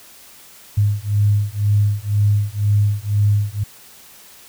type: beating tone pair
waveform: sine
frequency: 102.2 / 104.2 Hz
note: G#2 / G#2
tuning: -27 / +6 cents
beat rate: 2 Hz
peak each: -17 dBFS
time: 0.77-3.64 s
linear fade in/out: 10 ms
effects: white hiss -44 dBFS RMS until 4.48 s

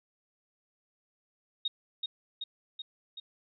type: tone with echo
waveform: sine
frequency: 3729 Hz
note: A#7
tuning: in tune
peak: -28 dBFS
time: 1.65-1.68 s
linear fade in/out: 5 ms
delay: 380 ms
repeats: 4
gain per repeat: -3 dB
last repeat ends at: 3.2 s
effects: none

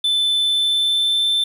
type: tone with pitch glide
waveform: triangle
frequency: 3520 to 3547 Hz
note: A7 to A7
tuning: 0 to +13 cents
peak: -14 dBFS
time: 0.04-1.44 s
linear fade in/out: 5 ms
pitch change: +13 cents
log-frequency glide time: 0.4-1.28 s
effects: 8-bit

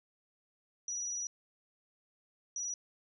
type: tone bursts at uneven times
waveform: sine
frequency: 5840 Hz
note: F#8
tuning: 24 cents flat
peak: -35 dBFS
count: 2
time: 0.88-1.27 / 2.56-2.74 s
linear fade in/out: 2 ms
effects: none

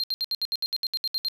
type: tone bursts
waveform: triangle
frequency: 4186 Hz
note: C8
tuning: in tune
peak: -23 dBFS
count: 13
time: 0-1.284 s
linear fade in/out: 0 ms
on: 36 ms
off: 68 ms
effects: none

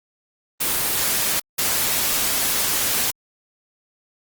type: noise bursts at uneven times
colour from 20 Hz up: white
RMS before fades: -21 dBFS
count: 2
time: 0.6-1.4 / 1.58-3.11 s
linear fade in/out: 10 ms
effects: Opus 24 kbps

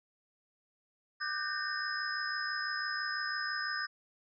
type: tone cluster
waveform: sine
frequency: 1195 / 1515 / 1581 / 1823 / 5080 Hz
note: D6 / F#6 / G6 / A#6 / D#8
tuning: +30 / +40 / +14 / -39 / +35 cents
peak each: -40 / -39 / -39 / -40 / -40 dBFS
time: 1.2-3.87 s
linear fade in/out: 20 ms
effects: none

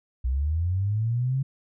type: linear sweep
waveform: sine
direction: up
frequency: 60.2 to 137.1 Hz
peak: -22 dBFS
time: 0.24-1.43 s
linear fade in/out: 10 ms
effects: none

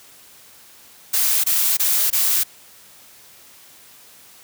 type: noise bursts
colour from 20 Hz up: blue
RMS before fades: -18 dBFS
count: 4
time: 1.13-2.436 s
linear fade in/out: 10 ms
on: 310 ms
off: 22 ms
effects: white hiss -47 dBFS RMS until 4.43 s + high-pass 60 Hz 12 dB/octave

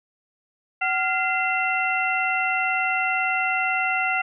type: tone cluster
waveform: sine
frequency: 753 / 1398 / 2060 / 2715 Hz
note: F#5 / F6 / C7 / F7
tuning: +30 / +1 / -28 / -50 cents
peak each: -26 dBFS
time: 0.81-4.22 s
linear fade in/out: 10 ms
effects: none

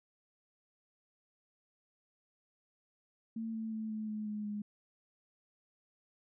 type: tone with pitch steps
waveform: sine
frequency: 225.1 / 222.1 / 219.2 / 216.3 / 213.5 / 210.6 / 207.9 Hz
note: A3 / A3 / A3 / A3 / G#3 / G#3 / G#3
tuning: +40 / +16 / -6 / -29 / +48 / +24 / +2 cents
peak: -36 dBFS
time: 3.36-4.62 s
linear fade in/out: 5 ms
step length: 180 ms
effects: none

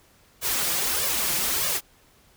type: noise with flanger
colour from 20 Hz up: white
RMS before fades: -25 dBFS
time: 0.41-1.81 s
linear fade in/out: 50 ms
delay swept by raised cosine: 1.7 to 5.9 ms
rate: 1.6 Hz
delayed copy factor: +0.85
effects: pink hiss -58 dBFS RMS until 2.36 s

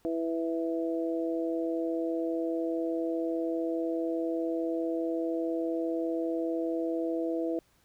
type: harmonic tone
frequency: 164.81 Hz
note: E3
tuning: in tune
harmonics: 2 / 3 / 4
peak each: -30 / -34 / -36 dBFS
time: 0.05-7.59 s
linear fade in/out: 0 ms
effects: pink hiss -67 dBFS RMS until 7.84 s

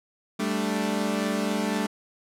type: chord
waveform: sawtooth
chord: G suspended second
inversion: none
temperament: equal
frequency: 196 / 220 / 293.7 Hz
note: G3 / A3 / D4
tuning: 0 / 0 / 0 cents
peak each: -25 / -24 / -27 dBFS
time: 0.39-1.87 s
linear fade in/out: 10 ms
effects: low-pass 12000 Hz 12 dB/octave

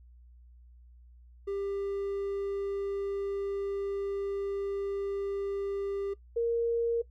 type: tone pair in turn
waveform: triangle / sine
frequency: 397.3 / 466.2 Hz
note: G4 / A#4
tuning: +23 / 0 cents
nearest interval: minor third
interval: 277 cents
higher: second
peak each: -29 / -25 dBFS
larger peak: second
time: 1.47-6.14 / 6.36-7.02 s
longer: first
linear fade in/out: 10 ms
effects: noise-tail reverb RT60 0.1 s tail -19 dB re dry + added 60 Hz sine -52 dBFS peak until 7.1 s

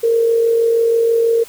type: tone with amplitude modulation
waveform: sine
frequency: 460.5 Hz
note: A#4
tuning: 21 cents flat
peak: -9 dBFS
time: 0.03-1.44 s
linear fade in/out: 10 ms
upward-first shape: sine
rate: 46.2 Hz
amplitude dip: 40%
effects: white hiss -40 dBFS RMS until 1.48 s

